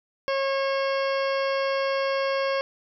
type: harmonic tone with a mistuned harmonic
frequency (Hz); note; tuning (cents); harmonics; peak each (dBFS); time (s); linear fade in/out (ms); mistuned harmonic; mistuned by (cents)
544; C#5; -33; 1 / 2 / 3 / 4 / 5 / 6 / 8 / 9 / 10; -24 / -30 / -34 / -36 / -38 / -40 / -42 / -43 / -44; 0.28-2.61; 0; 8; +32
effects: none